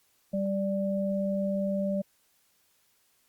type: tone pair together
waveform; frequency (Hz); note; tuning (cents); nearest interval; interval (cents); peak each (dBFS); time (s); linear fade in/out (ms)
sine; 195.79 / 587.3; G3 / D5; -2 / 0; octave + perfect fifth; 1902; -28 / -30; 0.33-2.02; 10
effects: white hiss -68 dBFS RMS until 3.28 s + Opus 48 kbps